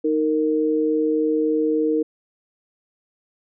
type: tone pair together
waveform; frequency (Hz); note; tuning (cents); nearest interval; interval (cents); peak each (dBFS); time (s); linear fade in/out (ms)
sine; 311.1 / 461.7; D#4 / A#4; 0 / -17; perfect fifth; 683; -20 / -20; 0.04-2.03; 10
effects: none